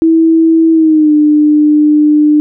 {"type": "tone with pitch glide", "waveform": "sine", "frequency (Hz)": [325.4, 300.1], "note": ["E4", "D4"], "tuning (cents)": [-22, 38], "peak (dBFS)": -4, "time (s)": [0.02, 2.4], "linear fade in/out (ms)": 0, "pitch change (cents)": -140, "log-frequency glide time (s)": [0.72, 1.13], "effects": []}